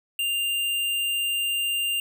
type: tone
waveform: square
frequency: 2794 Hz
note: F7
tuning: in tune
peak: -24 dBFS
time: 0.19-2 s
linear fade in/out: 2 ms
effects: none